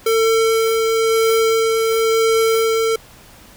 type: tone with tremolo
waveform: square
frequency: 449.2 Hz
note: A4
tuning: 36 cents sharp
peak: -13 dBFS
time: 0.06-2.96 s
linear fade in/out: 5 ms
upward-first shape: sine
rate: 0.99 Hz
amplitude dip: 25%
effects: pink hiss -44 dBFS RMS until 3.56 s